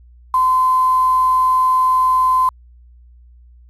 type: tone with quantisation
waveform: sine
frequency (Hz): 1027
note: C6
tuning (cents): -33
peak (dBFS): -11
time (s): 0.34-2.49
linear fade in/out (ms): 2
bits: 6
effects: added 60 Hz sine -42 dBFS peak until 3.69 s + resampled to 32000 Hz